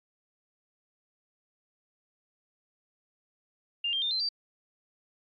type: tone with pitch steps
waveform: sine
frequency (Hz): 2804 / 3184 / 3615 / 4105 / 4662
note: F7 / G7 / A7 / C8 / D8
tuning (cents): +6 / +26 / +46 / -34 / -14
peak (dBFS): -27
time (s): 3.84-4.29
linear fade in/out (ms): 5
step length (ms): 90
effects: AAC 48 kbps